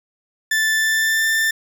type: tone with pitch glide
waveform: 40% pulse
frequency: 1760 to 1782.5 Hz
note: A6 to A6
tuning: 0 to +22 cents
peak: -15 dBFS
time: 0.51-1.51 s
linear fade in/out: 5 ms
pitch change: +22 cents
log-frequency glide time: 0.74-1.28 s
effects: none